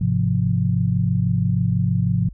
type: chord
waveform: sine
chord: F minor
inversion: first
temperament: just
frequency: 104.77 / 130.96 / 174.61 Hz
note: Ab2 / C3 / F3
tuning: +16 / +2 / 0 cents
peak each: -21 dBFS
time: 0.01-2.29 s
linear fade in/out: 5 ms
effects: added 50 Hz sine -36 dBFS peak until 2.33 s